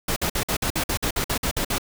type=noise bursts; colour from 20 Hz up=pink; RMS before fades=-24 dBFS; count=13; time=0.08-1.783 s; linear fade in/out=5 ms; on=83 ms; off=52 ms; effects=none